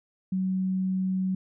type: tone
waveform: sine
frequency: 187.7 Hz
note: F#3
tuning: 25 cents sharp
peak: -24 dBFS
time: 0.32-1.35 s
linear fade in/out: 5 ms
effects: none